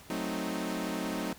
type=chord; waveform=sawtooth; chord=F# diminished seventh; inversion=none; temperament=equal; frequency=185 / 220 / 261.6 / 311.1 Hz; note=F#3 / A3 / C4 / Eb4; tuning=0 / 0 / 0 / 0 cents; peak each=-34 / -34 / -34 / -33 dBFS; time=0.1-1.33 s; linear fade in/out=2 ms; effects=pink hiss -53 dBFS RMS until 1.38 s